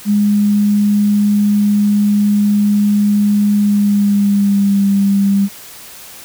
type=tone with pitch glide; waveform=sine; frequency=206 to 198.41 Hz; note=G#3 to G3; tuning=-14 to +21 cents; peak=-9 dBFS; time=0.05-5.49 s; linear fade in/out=50 ms; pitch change=-65 cents; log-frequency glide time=3.56-4.86 s; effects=white hiss -35 dBFS RMS until 6.24 s